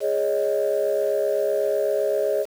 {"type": "chord", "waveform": "sine", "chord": "Ab suspended fourth", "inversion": "none", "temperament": "equal", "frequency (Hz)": [415.3, 554.4, 622.3], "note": ["Ab4", "Db5", "Eb5"], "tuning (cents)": [0, 0, 0], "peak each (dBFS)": -23, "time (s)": [0, 2.46], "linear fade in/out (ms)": 50, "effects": ["tanh soft clip ceiling -13 dBFS", "7-bit"]}